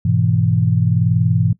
sine chord, E major, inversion first, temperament just, 103.01 / 123.61 / 164.81 Hz, G#2 / B2 / E3, -14 / +2 / 0 cents, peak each -17 dBFS, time 0.05-1.53 s, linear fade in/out 5 ms, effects noise-tail reverb RT60 0.1 s tail -18 dB re dry

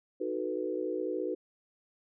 sine chord, B dominant seventh, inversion first, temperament equal, 311.1 / 370 / 440 / 493.9 Hz, D#4 / F#4 / A4 / B4, 0 / 0 / 0 / 0 cents, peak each -37 / -35 / -38 / -36 dBFS, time 0.2-1.35 s, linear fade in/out 10 ms, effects none

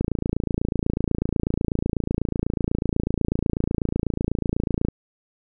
click train, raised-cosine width 3 ms, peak -9 dBFS, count 138, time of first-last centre 0.01-4.885 s, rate 28.1 Hz, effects none

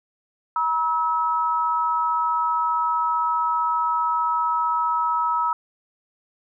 sine tone pair together, 958 / 1293.3 Hz, A#5 / E6, +47 / -33 cents, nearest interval perfect fourth, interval 520 cents, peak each -22 dBFS, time 0.56-5.53 s, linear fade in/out 2 ms, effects none

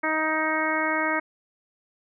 harmonic tone, 313.5 Hz, D#4, 13 cents sharp, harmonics 1 / 2 / 3 / 4 / 5 / 6 / 7, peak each -30 / -30 / -30 / -30 / -30 / -30 / -30 dBFS, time 0.03-1.2 s, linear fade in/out 10 ms, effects none

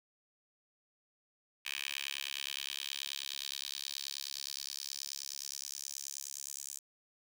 10% pulse tone with high-pass filter sweep, 69.5 Hz, C#2, 5 cents sharp, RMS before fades -42 dBFS, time 1.65-6.79 s, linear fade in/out 10 ms, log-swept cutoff 2600 to 7100 Hz, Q 2.7, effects none

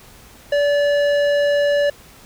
sine tone with tanh clipping, 577 Hz, D5, 31 cents flat, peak -16 dBFS, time 0.52-1.9 s, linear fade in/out 5 ms, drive 14 dB, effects pink hiss -45 dBFS RMS until 2.25 s

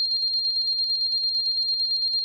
sine tone with tremolo, 4204 Hz, C8, 7 cents sharp, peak -20 dBFS, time 0-2.24 s, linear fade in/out 0 ms, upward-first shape square, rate 8.9 Hz, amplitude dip 35%, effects none

